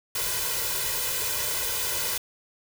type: noise with comb filter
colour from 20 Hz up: white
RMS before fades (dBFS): -28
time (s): 0.15-2.18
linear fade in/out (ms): 5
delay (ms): 2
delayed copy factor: +0.9
effects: none